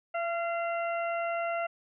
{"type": "harmonic tone with a mistuned harmonic", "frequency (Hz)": 687, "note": "F5", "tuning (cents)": -29, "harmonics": [1, 2, 3, 4], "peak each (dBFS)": [-30, -36, -40, -42], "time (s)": [0.14, 1.67], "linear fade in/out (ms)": 10, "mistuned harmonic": 1, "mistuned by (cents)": -24, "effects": []}